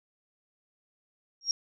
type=tone with exponential growth; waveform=sine; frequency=5588 Hz; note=F8; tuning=in tune; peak=-19 dBFS; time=1.41-1.51 s; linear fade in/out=1 ms; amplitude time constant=20 ms; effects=none